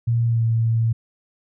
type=tone with pitch glide; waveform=sine; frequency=116.9 to 114.03 Hz; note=A#2 to A#2; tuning=+5 to -38 cents; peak=-16 dBFS; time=0.07-0.93 s; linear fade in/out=10 ms; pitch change=-43 cents; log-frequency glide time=0.26-0.44 s; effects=none